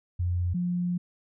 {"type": "tone pair in turn", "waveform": "sine", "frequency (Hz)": [88.5, 177], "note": ["F2", "F3"], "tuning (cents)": [23, 23], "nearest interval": "octave", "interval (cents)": 1200, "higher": "second", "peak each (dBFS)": [-24, -25], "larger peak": "first", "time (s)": [[0.19, 0.54], [0.54, 0.98]], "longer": "second", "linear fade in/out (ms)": 10, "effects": []}